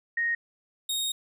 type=tone pair in turn; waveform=sine / sawtooth; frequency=1864.7 / 3729 Hz; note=A#6 / A#7; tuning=0 / 0 cents; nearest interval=octave; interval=1200 cents; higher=second; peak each=-24 dBFS; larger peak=neither; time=0.17-0.35 / 0.89-1.12 s; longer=second; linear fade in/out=5 ms; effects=none